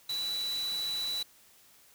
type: tone in noise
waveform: sine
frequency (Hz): 3951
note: B7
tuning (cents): 0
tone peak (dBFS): -31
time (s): 0.09-1.23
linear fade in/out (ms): 5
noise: white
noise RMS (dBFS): -43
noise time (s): 0.09-1.23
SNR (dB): +9
effects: white hiss -60 dBFS RMS until 1.94 s